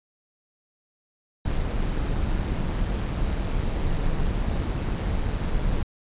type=noise with amplitude modulation; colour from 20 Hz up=brown; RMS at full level=-23 dBFS; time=1.45-5.83 s; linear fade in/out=5 ms; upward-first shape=sine; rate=147 Hz; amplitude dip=40%; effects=resampled to 8000 Hz